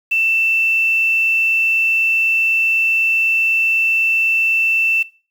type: tone with quantisation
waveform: sine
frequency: 2668 Hz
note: E7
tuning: 20 cents sharp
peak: -13 dBFS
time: 0.11-5.03 s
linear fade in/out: 10 ms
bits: 6
effects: noise-tail reverb RT60 0.4 s tail -21 dB re dry